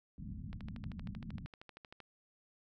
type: low-pass noise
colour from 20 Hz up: white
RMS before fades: -45 dBFS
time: 0.18-1.46 s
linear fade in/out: 2 ms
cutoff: 230 Hz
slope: 48 dB/octave
type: click train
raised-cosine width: 0.3 ms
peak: -35 dBFS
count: 20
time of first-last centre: 0.53-2.003 s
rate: 12.9 Hz
effects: none